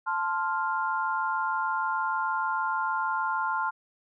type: chord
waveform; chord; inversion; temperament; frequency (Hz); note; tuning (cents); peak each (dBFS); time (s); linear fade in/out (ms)
sine; F major; first; equal; 880 / 1046.5 / 1396.9; A5 / C6 / F6; 0 / 0 / 0; -30; 0.06-3.71; 20
effects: none